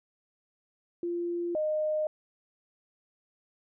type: tone pair in turn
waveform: sine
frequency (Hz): 345.8 / 614.8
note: F4 / D#5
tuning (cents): -17 / -21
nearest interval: minor seventh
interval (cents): 996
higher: second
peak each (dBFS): -29 / -26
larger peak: second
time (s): 1.03-1.55 / 1.55-2.07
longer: neither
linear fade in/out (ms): 2
effects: none